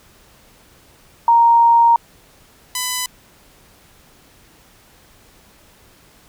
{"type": "tone pair in turn", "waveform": ["sine", "5% pulse"], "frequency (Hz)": [932.3, 1000.9], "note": ["A#5", "B5"], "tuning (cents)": [0, 23], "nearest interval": "minor second", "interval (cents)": 123, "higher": "second", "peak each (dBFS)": -8, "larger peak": "neither", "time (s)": [[1.28, 1.96], [2.75, 3.06]], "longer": "first", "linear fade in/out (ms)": 2, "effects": ["pink hiss -50 dBFS RMS until 6.28 s"]}